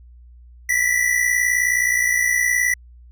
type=tone pair together; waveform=square; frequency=1940.8 / 2000 Hz; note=B6 / B6; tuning=-31 / +21 cents; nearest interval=minor second; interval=52 cents; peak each=-20 dBFS; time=0.69-2.74 s; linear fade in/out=5 ms; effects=added 60 Hz sine -42 dBFS peak until 3.11 s